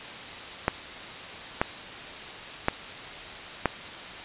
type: clicks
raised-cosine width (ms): 0.5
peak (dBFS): -6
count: 4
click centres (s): 0.681 / 1.615 / 2.684 / 3.657
effects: white hiss -39 dBFS RMS until 4.24 s + resampled to 8000 Hz